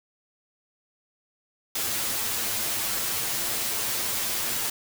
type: noise with comb filter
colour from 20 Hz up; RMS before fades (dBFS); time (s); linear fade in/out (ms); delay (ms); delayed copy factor
white; -28; 1.75-4.7; 5; 8.9; +0.8
effects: none